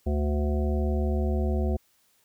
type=harmonic tone with a mistuned harmonic; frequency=73.42 Hz; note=D2; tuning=in tune; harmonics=1 / 3 / 5 / 7 / 9 / 10; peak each=-24 / -31 / -33 / -37 / -38 / -42 dBFS; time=0.06-1.77 s; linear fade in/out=10 ms; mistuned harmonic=10; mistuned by=+17 cents; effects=white hiss -66 dBFS RMS until 2.24 s